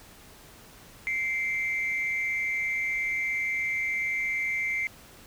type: tone pair together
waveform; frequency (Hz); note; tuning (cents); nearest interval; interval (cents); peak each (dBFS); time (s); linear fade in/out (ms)
sine; 2093 / 2310; C7 / D7; 0 / -29; major second; 171; -26 / -32; 1.07-4.87; 0
effects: tanh soft clip ceiling -21 dBFS + pink hiss -51 dBFS RMS until 5.26 s